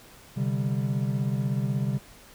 triangle chord, C suspended second, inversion none, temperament just, 130.81 / 147.16 / 196.22 Hz, C3 / D3 / G3, 0 / +4 / +2 cents, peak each -25 / -28 / -28 dBFS, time 0.36-1.99 s, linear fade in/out 20 ms, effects pink hiss -51 dBFS RMS until 2.34 s

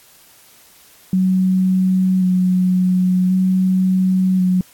sine tone with vibrato, 185 Hz, F#3, in tune, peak -12 dBFS, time 1.13-4.61 s, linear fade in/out 2 ms, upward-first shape square, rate 0.46 Hz, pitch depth 15 cents each way, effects white hiss -48 dBFS RMS until 4.73 s + AAC 64 kbps

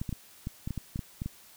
clicks, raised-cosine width 5 ms, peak -21 dBFS, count 11, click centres 0.015 / 0.092 / 0.127 / 0.471 / 0.675 / 0.707 / 0.777 / 0.959 / 0.992 / 1.219 / 1.26 s, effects white hiss -55 dBFS RMS until 1.56 s

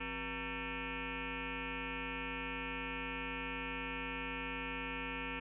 sine tone with frequency modulation, 1350 Hz, E6, 41 cents sharp, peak -38 dBFS, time 0-5.4 s, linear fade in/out 10 ms, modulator 217 Hz, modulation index 6.5, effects none

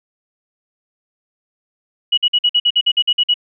sine tone bursts, 2920 Hz, F#7, 24 cents flat, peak -10 dBFS, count 12, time 2.12-3.342 s, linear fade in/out 10 ms, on 56 ms, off 50 ms, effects none

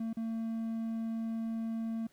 triangle tone with dropouts, 225.8 Hz, A3, 45 cents sharp, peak -31 dBFS, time 0-2.07 s, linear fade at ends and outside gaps 5 ms, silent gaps 0.131-0.169 s, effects pink hiss -68 dBFS RMS until 2.12 s

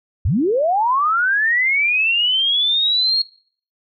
sine linear sweep, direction up, 60.9 to 4315 Hz, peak -14 dBFS, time 0.25-3.22 s, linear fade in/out 5 ms, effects noise-tail reverb RT60 0.5 s tail -21 dB re dry

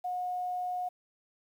sine tone with quantisation, 724 Hz, F#5, 38 cents flat, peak -31 dBFS, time 0.04-0.89 s, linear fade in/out 10 ms, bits 10, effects none

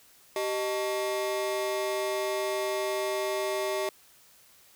35% pulse ring-modulated tone, 503 Hz, B4, 32 cents sharp, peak -23 dBFS, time 0.36-3.89 s, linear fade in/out 2 ms, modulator 116 Hz, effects white hiss -58 dBFS RMS until 4.75 s

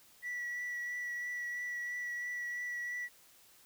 sine tone with vibrato, 1947 Hz, B6, 25 cents flat, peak -34 dBFS, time 0.22-3.09 s, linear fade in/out 50 ms, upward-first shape triangle, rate 3 Hz, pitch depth 16 cents each way, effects tanh soft clip ceiling -35 dBFS + white hiss -62 dBFS RMS until 3.65 s

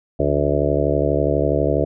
harmonic tone, 72.2 Hz, D2, 29 cents flat, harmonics 1 / 2 / 4 / 5 / 6 / 7 / 8 / 9, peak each -24 / -24 / -24 / -24 / -24 / -24 / -24 / -24 dBFS, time 0.19-1.85 s, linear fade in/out 10 ms, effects none

